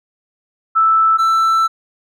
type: tone pair in turn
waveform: sine / triangle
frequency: 1318.5 / 1328.4 Hz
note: E6 / E6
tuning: 0 / +13 cents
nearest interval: unison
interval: 13 cents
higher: second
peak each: -9 dBFS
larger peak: neither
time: 0.75-1.18 / 1.18-1.68 s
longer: second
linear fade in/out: 20 ms
effects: none